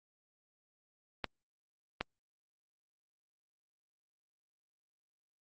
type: clicks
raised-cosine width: 0.3 ms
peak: -17 dBFS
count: 2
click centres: 1.243 / 2.01 s
effects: Opus 48 kbps